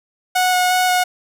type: tone with vibrato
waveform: sawtooth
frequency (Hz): 731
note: F#5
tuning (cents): -21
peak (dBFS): -10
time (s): 0.35-1.04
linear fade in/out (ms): 10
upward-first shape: square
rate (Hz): 2.8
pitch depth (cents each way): 8
effects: none